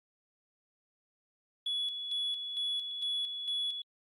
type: tone with tremolo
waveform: sine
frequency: 3394 Hz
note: G#7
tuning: 37 cents sharp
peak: -29 dBFS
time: 1.66-3.82 s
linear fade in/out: 5 ms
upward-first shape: square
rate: 2.2 Hz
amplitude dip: 55%
effects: tanh soft clip ceiling -28 dBFS + Opus 32 kbps